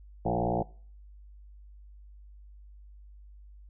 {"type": "tone with frequency modulation", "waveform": "sine", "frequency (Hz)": 440, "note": "A4", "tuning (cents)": 0, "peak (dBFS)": -25, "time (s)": [0.25, 0.63], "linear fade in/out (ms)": 10, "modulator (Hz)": 59, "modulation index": 6.2, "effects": ["noise-tail reverb RT60 0.5 s tail -23 dB re dry", "added 50 Hz sine -48 dBFS peak until 3.69 s"]}